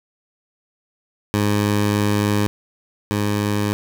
15% pulse tone pair in turn, 103.4 / 103.4 Hz, G#2 / G#2, -7 / -7 cents, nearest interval unison, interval 0 cents, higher neither, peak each -10 / -12 dBFS, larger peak first, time 1.34-2.47 / 3.11-3.73 s, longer first, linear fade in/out 0 ms, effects none

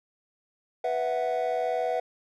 triangle chord, B suspended fourth, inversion none, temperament equal, 493.9 / 659.3 / 740 Hz, B4 / E5 / F#5, 0 / 0 / 0 cents, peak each -27 dBFS, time 0.84-2 s, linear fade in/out 5 ms, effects tanh soft clip ceiling -17 dBFS

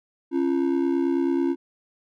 triangle ring-modulated tone, 308.1 Hz, D#4, 17 cents flat, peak -15 dBFS, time 0.31-1.56 s, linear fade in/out 50 ms, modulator 34.6 Hz, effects none

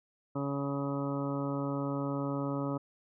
harmonic tone, 140.1 Hz, C#3, 19 cents sharp, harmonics 1 / 2 / 3 / 4 / 5 / 6 / 7 / 8 / 9, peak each -36 / -34 / -42 / -39 / -50 / -48 / -45 / -49 / -43 dBFS, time 0.35-2.78 s, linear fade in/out 10 ms, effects none

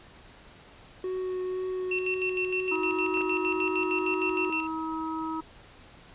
triangle tone with vibrato, 370 Hz, F#4, in tune, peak -27 dBFS, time 1.04-4.5 s, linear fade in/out 2 ms, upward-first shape triangle, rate 2 Hz, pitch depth 11 cents each way
sine tone with tremolo, 2700 Hz, E7, 41 cents sharp, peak -27 dBFS, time 1.91-4.67 s, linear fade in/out 5 ms, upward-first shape square, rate 6.5 Hz, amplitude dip 70%
harmonic tone, 319.7 Hz, D#4, 47 cents sharp, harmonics 1 / 3 / 4, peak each -32 / -35 / -37 dBFS, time 2.71-5.41 s, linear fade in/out 10 ms
clicks, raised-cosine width 0.5 ms, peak -25 dBFS, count 2, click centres 3.173 / 3.209 s
effects pink hiss -52 dBFS RMS until 6.14 s + resampled to 8000 Hz

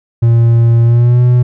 triangle tone with pitch glide, 116.54 to 123.33 Hz, A#2 to B2, 0 to -2 cents, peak -3 dBFS, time 0.22-1.43 s, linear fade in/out 10 ms, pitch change +98 cents, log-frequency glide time 0.83-1.22 s, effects none

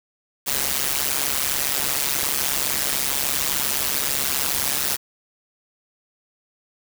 white noise with amplitude modulation, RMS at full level -19 dBFS, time 0.46-4.97 s, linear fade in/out 20 ms, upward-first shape sine, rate 139 Hz, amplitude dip 95%, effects none

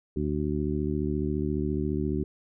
harmonic tone, 74.5 Hz, D2, 25 cents sharp, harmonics 1 / 2 / 3 / 4 / 5, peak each -32 / -32 / -32 / -32 / -32 dBFS, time 0.16-2.24 s, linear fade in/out 5 ms, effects none

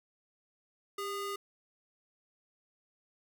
square ring-modulated tone, 814 Hz, G#5, 35 cents flat, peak -33 dBFS, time 0.98-1.36 s, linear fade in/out 5 ms, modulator 417 Hz, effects none

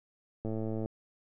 click train, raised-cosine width 2 ms, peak -23 dBFS, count 46, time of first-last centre 0.45-0.859 s, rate 110 Hz, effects none

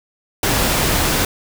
pink noise, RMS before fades -17 dBFS, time 0.43-1.25 s, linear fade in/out 2 ms, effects none

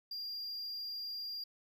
triangle tone, 4791 Hz, D8, 34 cents sharp, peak -38 dBFS, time 0.11-1.44 s, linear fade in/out 5 ms, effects none

